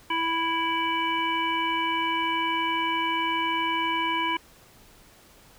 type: harmonic tone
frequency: 329.6 Hz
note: E4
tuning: in tune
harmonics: 1 / 3 / 5 / 7 / 9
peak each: -33 / -26 / -35 / -30 / -32 dBFS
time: 0.1-4.37 s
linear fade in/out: 5 ms
effects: pink hiss -54 dBFS RMS until 5.58 s